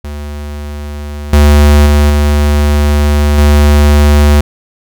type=tone with level steps; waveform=square; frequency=73.42 Hz; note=D2; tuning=in tune; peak=-20 / -3 / -5 / -7 / -4 dBFS; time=0.04-4.41 s; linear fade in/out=5 ms; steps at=1.33 / 1.86 / 2.1 / 3.38 s; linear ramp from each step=2 ms; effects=none